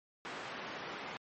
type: band-pass noise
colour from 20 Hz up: white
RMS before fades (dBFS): -44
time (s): 0.25-1.17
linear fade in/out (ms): 0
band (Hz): 170 to 1900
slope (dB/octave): 12
effects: MP3 32 kbps